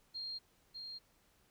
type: tone with echo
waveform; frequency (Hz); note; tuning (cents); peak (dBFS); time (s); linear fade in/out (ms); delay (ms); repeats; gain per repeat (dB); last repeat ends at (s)
sine; 4216; C8; +12; -40; 0.14-0.39; 20; 600; 1; -4; 0.99
effects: pink hiss -71 dBFS RMS until 1.5 s